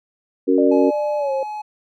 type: harmonic tone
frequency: 92.6 Hz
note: F#2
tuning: 2 cents sharp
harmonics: 3 / 4 / 5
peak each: -16 / -18 / -18 dBFS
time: 0.47-0.91 s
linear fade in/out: 20 ms
type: tone with pitch glide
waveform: sine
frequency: 595 to 536.2 Hz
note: D5 to C5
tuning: +22 to +42 cents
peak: -19 dBFS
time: 0.58-1.43 s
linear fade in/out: 2 ms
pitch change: -180 cents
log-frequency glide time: 1.18-1.32 s
type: tone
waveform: triangle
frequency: 847 Hz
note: G#5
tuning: 34 cents sharp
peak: -24 dBFS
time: 0.71-1.62 s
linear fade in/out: 10 ms
effects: none